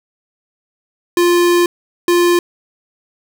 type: tone bursts at uneven times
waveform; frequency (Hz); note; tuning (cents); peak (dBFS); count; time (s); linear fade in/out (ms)
square; 349.2; F4; 0; -10; 2; 1.17-1.66 / 2.08-2.39; 2
effects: none